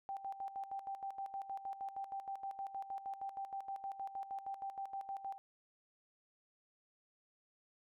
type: tone with tremolo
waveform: sine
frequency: 784 Hz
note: G5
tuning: in tune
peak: -39 dBFS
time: 0.09-5.38 s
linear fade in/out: 0 ms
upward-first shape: square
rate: 6.4 Hz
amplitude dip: 70%
effects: none